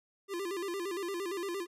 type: tone with vibrato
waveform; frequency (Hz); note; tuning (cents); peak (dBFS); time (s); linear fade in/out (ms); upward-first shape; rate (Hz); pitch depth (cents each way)
square; 370; F#4; 0; -35; 0.28-1.67; 50; square; 8.7; 120
effects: resampled to 32000 Hz